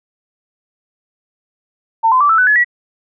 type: tone with pitch steps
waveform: sine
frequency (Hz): 902 / 1024.2 / 1163 / 1320.6 / 1499.6 / 1702.7 / 1933.5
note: A5 / C6 / D6 / E6 / F#6 / G#6 / B6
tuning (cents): +43 / -37 / -17 / +3 / +23 / +43 / -37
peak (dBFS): -8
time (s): 2.03-2.646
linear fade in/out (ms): 20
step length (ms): 88
effects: none